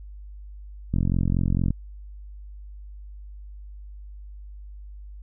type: click train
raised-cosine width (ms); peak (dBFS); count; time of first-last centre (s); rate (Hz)
5; -11; 35; 0.94-1.706; 44.4
effects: added 50 Hz sine -38 dBFS peak until 5.22 s